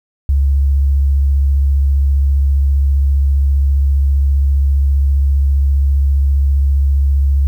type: tone with vibrato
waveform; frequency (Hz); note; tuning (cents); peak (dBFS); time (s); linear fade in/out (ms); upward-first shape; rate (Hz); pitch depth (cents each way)
sine; 69.3; C#2; 0; -9; 0.29-7.47; 0; sine; 15; 25
effects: 8-bit